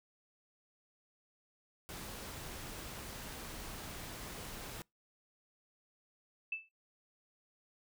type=noise; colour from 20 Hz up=pink; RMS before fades=-46 dBFS; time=1.89-4.82 s; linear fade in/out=0 ms
type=tone with exponential decay; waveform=sine; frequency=2637 Hz; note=E7; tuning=in tune; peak=-32 dBFS; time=6.52-6.69 s; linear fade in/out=5 ms; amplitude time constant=35 ms
effects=noise-tail reverb RT60 0.2 s tail -26 dB re dry